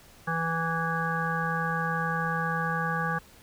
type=harmonic tone; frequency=164.81 Hz; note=E3; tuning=in tune; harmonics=1 / 3 / 5 / 7 / 9 / 10; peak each=-31 / -37 / -34 / -32 / -36 / -32 dBFS; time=0.27-3.19 s; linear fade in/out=10 ms; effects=pink hiss -54 dBFS RMS until 3.42 s